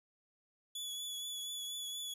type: tone with vibrato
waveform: sawtooth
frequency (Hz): 3415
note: G#7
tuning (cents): +48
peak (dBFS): -37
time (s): 0.75-2.14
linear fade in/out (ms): 5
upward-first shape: triangle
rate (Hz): 4.2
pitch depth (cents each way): 27
effects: resampled to 32000 Hz